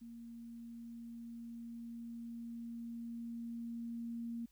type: tone with level ramp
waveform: sine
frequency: 233.1 Hz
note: A#3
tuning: in tune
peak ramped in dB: -48 to -39 dBFS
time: 0.01-4.46 s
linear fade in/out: 10 ms
effects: added 50 Hz sine -70 dBFS peak until 4.51 s + white hiss -75 dBFS RMS until 4.51 s